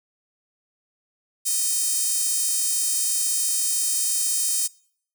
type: tone with high-pass filter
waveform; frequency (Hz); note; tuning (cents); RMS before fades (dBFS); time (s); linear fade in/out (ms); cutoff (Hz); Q
5% pulse; 621; D#5; -3; -23; 1.45-4.68; 20; 10000; 1.4
effects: noise-tail reverb RT60 0.6 s tail -24 dB re dry